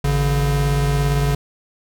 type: tone pair together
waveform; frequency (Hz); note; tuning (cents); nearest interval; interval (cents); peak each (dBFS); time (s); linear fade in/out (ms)
square; 53.23 / 142.1; G#1 / C#3; +43 / +43; octave + perfect fourth; 1700; -21 / -18; 0.04-1.35; 5
effects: none